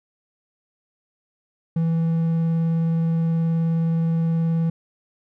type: tone with vibrato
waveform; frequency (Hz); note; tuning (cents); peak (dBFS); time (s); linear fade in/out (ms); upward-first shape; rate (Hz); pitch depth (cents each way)
triangle; 164.6; E3; -2; -16; 1.76-4.7; 5; triangle; 19; 9
effects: none